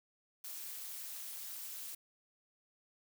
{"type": "noise with amplitude modulation", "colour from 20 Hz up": "blue", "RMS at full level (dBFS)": -42, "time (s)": [0.44, 1.95], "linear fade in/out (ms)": 5, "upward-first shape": "sine", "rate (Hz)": 232, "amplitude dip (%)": 75, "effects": []}